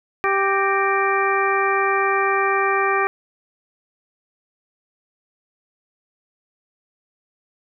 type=harmonic tone with a mistuned harmonic; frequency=392 Hz; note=G4; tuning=in tune; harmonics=1 / 2 / 3 / 4 / 5 / 6; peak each=-22 / -24 / -21 / -27 / -25 / -26 dBFS; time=0.24-3.07 s; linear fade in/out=0 ms; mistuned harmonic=5; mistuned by=-96 cents; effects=none